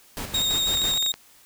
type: noise with tremolo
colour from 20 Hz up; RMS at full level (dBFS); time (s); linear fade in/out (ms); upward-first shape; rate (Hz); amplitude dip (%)
pink; -32; 0.17-0.98; 0; square; 6; 50
type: tone with vibrato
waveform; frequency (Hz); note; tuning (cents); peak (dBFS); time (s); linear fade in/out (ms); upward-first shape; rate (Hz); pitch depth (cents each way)
35% pulse; 3729; A#7; 0; -20; 0.34-1.12; 5; sine; 13; 29
type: clicks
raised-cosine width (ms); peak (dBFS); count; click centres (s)
0.2; -17; 10; 0.739 / 0.773 / 0.818 / 0.853 / 0.884 / 0.937 / 0.975 / 1.026 / 1.063 / 1.14
effects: white hiss -54 dBFS RMS until 1.45 s